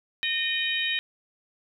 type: harmonic tone with a mistuned harmonic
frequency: 613 Hz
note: D#5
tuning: 26 cents flat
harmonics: 3 / 4 / 5 / 6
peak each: -30 / -30 / -30 / -30 dBFS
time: 0.23-0.99 s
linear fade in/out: 0 ms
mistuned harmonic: 6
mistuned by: +45 cents
effects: 10-bit